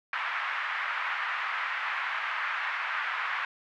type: band-pass noise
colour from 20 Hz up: white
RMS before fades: -32 dBFS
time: 0.13-3.45 s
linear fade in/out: 2 ms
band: 1000 to 2100 Hz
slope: 24 dB/octave
effects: none